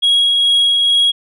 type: tone with tremolo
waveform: sine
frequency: 3307 Hz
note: G#7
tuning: 8 cents flat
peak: -6 dBFS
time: 0.02-1.12 s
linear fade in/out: 20 ms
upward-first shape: triangle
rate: 2.3 Hz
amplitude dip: 35%
effects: tanh soft clip ceiling -8 dBFS